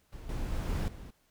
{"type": "noise with level steps", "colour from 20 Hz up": "brown", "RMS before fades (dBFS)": [-44, -35, -33, -31, -45], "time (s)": [0.12, 1.11], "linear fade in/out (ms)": 10, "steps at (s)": [0.29, 0.52, 0.69, 0.88], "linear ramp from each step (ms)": 2, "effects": ["pink hiss -70 dBFS RMS until 1.3 s"]}